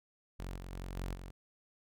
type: tone with level steps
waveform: sawtooth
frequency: 45.43 Hz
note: F#1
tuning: 31 cents flat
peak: -36 / -40 / -37 / -33 / -41 dBFS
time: 0.39-1.31 s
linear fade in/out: 10 ms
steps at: 0.56 / 0.72 / 0.96 / 1.14 s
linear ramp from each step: 10 ms
effects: none